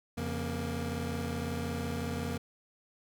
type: tone cluster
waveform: 25% pulse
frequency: 85.5 / 137.4 / 234.9 Hz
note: F2 / C#3 / A#3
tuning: -36 / -15 / +13 cents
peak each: -33 / -36 / -33 dBFS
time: 0.17-2.38 s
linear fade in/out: 10 ms
effects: none